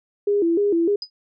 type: tone with vibrato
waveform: sine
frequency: 370 Hz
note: F#4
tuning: in tune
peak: -16 dBFS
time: 0.27-0.96 s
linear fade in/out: 5 ms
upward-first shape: square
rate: 3.3 Hz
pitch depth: 170 cents each way
type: tone with exponential decay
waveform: sine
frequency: 4978 Hz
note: D#8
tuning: in tune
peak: -23 dBFS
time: 1.02-1.1 s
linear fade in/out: 2 ms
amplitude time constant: 16 ms
effects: none